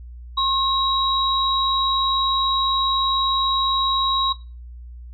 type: tone pair together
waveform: sine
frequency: 1074 / 3841 Hz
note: C6 / B7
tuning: +45 / -49 cents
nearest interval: octave + minor seventh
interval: 2206 cents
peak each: -20 dBFS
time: 0.37-4.33 s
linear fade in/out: 10 ms
effects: noise-tail reverb RT60 0.3 s tail -17 dB re dry + added 60 Hz sine -35 dBFS peak until 5.13 s